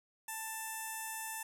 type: tone with notch filter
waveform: 5% pulse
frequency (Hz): 885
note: A5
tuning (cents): +10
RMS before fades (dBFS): -42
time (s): 0.28-1.43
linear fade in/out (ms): 5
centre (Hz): 4300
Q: 0.57
effects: none